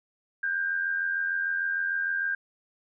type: tone pair together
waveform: sine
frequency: 1511 / 1597.6 Hz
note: F#6 / G6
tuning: +36 / +32 cents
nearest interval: minor second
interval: 96 cents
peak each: -35 / -26 dBFS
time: 0.43-2.35 s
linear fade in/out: 5 ms
effects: none